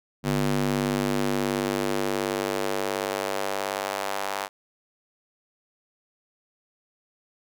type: tone with high-pass filter sweep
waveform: square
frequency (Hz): 49.31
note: G1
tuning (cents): +11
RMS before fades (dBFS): -27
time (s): 0.23-4.49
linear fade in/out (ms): 50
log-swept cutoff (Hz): 180 to 790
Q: 1.5
effects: none